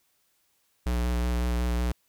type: tone with vibrato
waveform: square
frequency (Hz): 60.2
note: B1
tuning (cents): -44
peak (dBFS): -25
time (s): 0.86-1.92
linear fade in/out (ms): 5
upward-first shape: square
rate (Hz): 5.4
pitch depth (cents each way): 17
effects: white hiss -70 dBFS RMS until 2.08 s